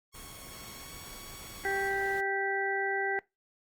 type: tone with pitch glide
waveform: 5% pulse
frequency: 1100 to 1117.3 Hz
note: C#6 to C#6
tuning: -14 to +13 cents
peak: -35 dBFS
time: 0.12-1.92 s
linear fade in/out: 50 ms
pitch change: +27 cents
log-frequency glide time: 0.8-0.92 s
type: noise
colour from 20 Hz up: pink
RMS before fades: -48 dBFS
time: 0.14-2.21 s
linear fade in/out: 10 ms
type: harmonic tone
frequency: 392 Hz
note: G4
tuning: in tune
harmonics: 1 / 2 / 4 / 5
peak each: -34 / -34 / -34 / -34 dBFS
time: 1.65-3.19 s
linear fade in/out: 0 ms
effects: noise-tail reverb RT60 0.2 s tail -21 dB re dry + Opus 24 kbps